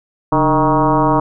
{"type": "tone with frequency modulation", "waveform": "sine", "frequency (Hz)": 622.3, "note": "D#5", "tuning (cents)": 0, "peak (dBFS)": -10, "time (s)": [0.32, 1.2], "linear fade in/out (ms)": 5, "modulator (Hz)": 161, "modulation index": 3.2, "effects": []}